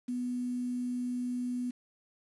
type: tone with quantisation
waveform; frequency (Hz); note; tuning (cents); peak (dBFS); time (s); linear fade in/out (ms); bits
sine; 246.9; B3; 0; -31; 0.08-1.71; 10; 9
effects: resampled to 24000 Hz